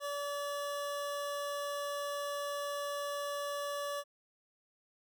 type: tone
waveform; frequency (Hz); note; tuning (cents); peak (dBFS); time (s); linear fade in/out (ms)
25% pulse; 574; D5; -40; -32; 0-4.04; 50
effects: none

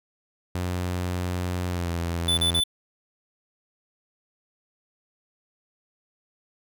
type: tone with pitch glide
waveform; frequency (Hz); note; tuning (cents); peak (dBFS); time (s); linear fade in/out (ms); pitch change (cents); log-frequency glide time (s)
sawtooth; 90 to 84.95; F#2 to F2; -47 to -47; -22; 0.55-2.6; 0; -100; 1.69-1.91
type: tone bursts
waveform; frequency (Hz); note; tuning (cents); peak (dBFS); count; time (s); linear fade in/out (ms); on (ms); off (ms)
square; 3500; A7; -10; -21; 3; 2.28-2.638; 5; 94; 38
effects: none

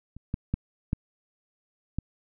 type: clicks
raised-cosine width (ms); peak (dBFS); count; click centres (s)
5; -30 / -16 / -13 / -13 / -16; 5; 0.166 / 0.341 / 0.54 / 0.931 / 1.986
effects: none

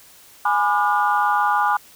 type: chord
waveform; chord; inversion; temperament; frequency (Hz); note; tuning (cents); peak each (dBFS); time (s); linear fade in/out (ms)
sine; G# diminished seventh; none; just; 830.6 / 996.7 / 1196.1 / 1435.3; G#5 / B5 / D6 / F6; 0 / +16 / +31 / +47; -19 / -22 / -21 / -23; 0.45-1.77; 5
effects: tanh soft clip ceiling -6 dBFS + white hiss -48 dBFS RMS until 1.95 s

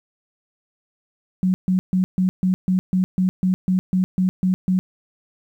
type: tone bursts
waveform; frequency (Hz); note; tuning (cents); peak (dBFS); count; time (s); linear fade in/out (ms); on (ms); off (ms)
sine; 185; F#3; 0; -15; 14; 1.43-4.79; 0; 110; 140
effects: 9-bit

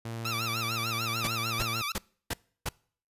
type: tone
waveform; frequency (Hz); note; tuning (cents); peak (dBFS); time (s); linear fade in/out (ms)
sawtooth; 114.5; A#2; -31; -31; 0.05-1.82; 5
type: tone with vibrato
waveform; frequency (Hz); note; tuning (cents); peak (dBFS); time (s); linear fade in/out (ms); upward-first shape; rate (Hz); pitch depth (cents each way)
15% pulse; 1257; D#6; +17; -24; 0.25-1.92; 2; sine; 6.7; 160
type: noise bursts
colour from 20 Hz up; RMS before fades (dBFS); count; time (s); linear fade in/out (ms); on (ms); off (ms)
pink; -31; 5; 1.24-2.69; 5; 34; 320
effects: noise-tail reverb RT60 0.5 s tail -25 dB re dry + resampled to 32000 Hz

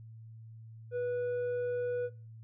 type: tone with tanh clipping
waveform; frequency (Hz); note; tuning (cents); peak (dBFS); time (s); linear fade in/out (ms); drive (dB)
sine; 489.6; B4; -15; -32; 0.91-2.1; 50; 5
effects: noise-tail reverb RT60 0.3 s tail -18 dB re dry + added 112 Hz sine -47 dBFS peak until 2.43 s

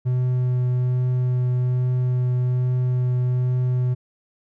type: tone with vibrato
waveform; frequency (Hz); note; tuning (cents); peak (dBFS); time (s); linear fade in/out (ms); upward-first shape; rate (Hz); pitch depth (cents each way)
triangle; 125.5; B2; +28; -16; 0.05-3.95; 20; triangle; 1.2; 10
effects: none

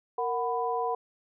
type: tone cluster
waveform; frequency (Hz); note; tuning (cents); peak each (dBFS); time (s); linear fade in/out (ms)
sine; 464.7 / 739 / 995; A#4 / F#5 / B5; -5 / -2 / +13; -31; 0.18-0.95; 5
effects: none

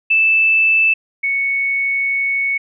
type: tone pair in turn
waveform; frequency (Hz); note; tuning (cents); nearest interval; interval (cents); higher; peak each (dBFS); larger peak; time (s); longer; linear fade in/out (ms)
sine; 2637 / 2217; E7 / C#7; 0 / 0; minor third; 300; first; -10 / -15; first; 0.1-0.94 / 1.23-2.58; second; 10
effects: none

